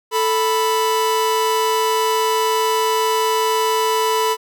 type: tone pair together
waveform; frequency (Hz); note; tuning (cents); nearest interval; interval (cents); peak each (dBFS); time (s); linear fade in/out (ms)
45% pulse; 440 / 987.8; A4 / B5; 0 / 0; octave + major second; 1400; -19 / -18; 0.11-4.37; 50
effects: none